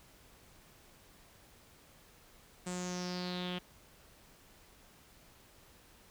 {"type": "tone with low-pass filter sweep", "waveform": "sawtooth", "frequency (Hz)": 179.8, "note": "F#3", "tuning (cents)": -49, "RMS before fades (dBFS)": -39, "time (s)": [2.66, 3.59], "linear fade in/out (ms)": 10, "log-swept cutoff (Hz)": [8100, 3100], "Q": 5.8, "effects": ["pink hiss -61 dBFS RMS until 6.1 s"]}